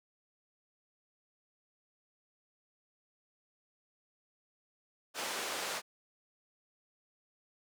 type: band-pass noise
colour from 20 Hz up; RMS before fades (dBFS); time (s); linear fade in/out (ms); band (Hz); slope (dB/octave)
pink; -38; 5.14-5.82; 50; 510 to 9400; 12
effects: none